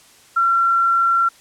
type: tone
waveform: sine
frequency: 1363 Hz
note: F6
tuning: 43 cents flat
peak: -13 dBFS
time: 0.36-1.29 s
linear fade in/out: 10 ms
effects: white hiss -49 dBFS RMS until 1.4 s + low-pass 10000 Hz 12 dB/octave